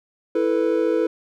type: chord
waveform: triangle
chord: E suspended fourth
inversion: none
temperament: equal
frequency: 329.6 / 440 / 493.9 Hz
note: E4 / A4 / B4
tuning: 0 / 0 / 0 cents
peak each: -20 dBFS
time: 0.35-1.07 s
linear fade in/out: 5 ms
effects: none